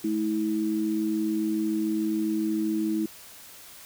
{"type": "tone pair together", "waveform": "sine", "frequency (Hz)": [215, 322.1], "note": ["A3", "E4"], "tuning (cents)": [-40, -40], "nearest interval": "perfect fifth", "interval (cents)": 700, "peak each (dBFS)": [-29, -25], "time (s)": [0.04, 3.06], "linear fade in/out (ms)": 5, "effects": ["white hiss -47 dBFS RMS until 3.85 s"]}